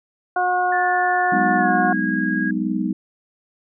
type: harmonic tone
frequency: 361.8 Hz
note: F#4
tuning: 39 cents flat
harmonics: 1 / 2 / 3 / 4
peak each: -28 / -18 / -27 / -24 dBFS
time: 0.36-1.93 s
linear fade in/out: 5 ms
type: tone with pitch glide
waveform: sine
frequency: 1760 to 1642.1 Hz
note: A6 to G#6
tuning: 0 to -20 cents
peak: -23 dBFS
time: 0.72-2.51 s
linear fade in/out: 5 ms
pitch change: -120 cents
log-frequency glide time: 1.57-1.71 s
type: chord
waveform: sine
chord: G# minor seventh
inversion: third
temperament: just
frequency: 186.89 / 207.7 / 249.2 / 311.5 Hz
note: F#3 / G#3 / B3 / D#4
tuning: +18 / 0 / +16 / +2 cents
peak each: -25 dBFS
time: 1.32-2.93 s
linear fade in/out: 5 ms
effects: none